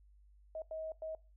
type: tone bursts at uneven times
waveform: sine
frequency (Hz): 635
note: D#5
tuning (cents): +35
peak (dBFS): -39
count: 3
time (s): 0.55-0.62 / 0.71-0.92 / 1.02-1.15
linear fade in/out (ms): 2
effects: noise-tail reverb RT60 0.3 s tail -21 dB re dry + added 50 Hz sine -60 dBFS peak until 1.36 s